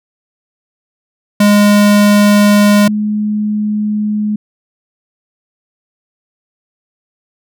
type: tone pair in turn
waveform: square / sine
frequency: 206 / 210.8 Hz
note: G#3 / G#3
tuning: -14 / +26 cents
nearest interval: unison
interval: 40 cents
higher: second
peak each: -6 / -12 dBFS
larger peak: first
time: 1.4-2.88 / 2.88-4.36 s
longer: neither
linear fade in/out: 5 ms
effects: none

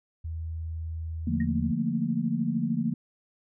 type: tone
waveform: sine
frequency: 81.1 Hz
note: E2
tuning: 28 cents flat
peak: -31 dBFS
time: 0.24-1.72 s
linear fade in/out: 10 ms
type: chord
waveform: sine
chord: Bb major seventh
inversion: first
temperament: equal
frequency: 146.83 / 174.61 / 220 / 233.1 Hz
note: D3 / F3 / A3 / Bb3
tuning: 0 / 0 / 0 / 0 cents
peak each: -33 / -31 / -31 / -28 dBFS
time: 1.27-2.94 s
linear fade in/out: 5 ms
type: tone with exponential decay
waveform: sine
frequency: 1864.7 Hz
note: A#6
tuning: in tune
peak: -35 dBFS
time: 1.4-1.48 s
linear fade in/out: 5 ms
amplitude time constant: 16 ms
effects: none

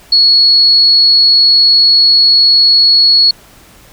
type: tone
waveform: sine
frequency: 4359 Hz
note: C#8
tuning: 30 cents flat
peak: -4 dBFS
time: 0.12-3.31 s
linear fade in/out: 5 ms
effects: pink hiss -41 dBFS RMS until 3.92 s

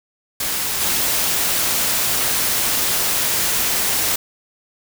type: noise with level steps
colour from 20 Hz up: white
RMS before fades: -22 / -19 dBFS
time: 0.4-4.16 s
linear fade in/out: 5 ms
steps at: 0.8 s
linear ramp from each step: 20 ms
effects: none

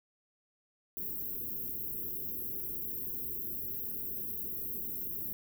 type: band-stop noise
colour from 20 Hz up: white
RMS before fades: -38 dBFS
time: 0.97-5.33 s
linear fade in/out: 0 ms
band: 450 to 12000 Hz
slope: 96 dB/octave
effects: none

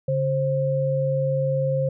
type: tone pair together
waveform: sine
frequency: 141.29 / 529 Hz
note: C#3 / C5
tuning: +33 / +19 cents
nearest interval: octave + major seventh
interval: 2286 cents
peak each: -23 / -22 dBFS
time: 0.08-1.89 s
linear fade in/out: 5 ms
effects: none

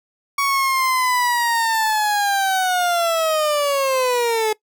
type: linear sweep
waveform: 30% pulse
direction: down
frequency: 1124 to 425.9 Hz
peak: -14 dBFS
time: 0.38-4.53 s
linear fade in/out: 5 ms
effects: noise-tail reverb RT60 0.1 s tail -21 dB re dry

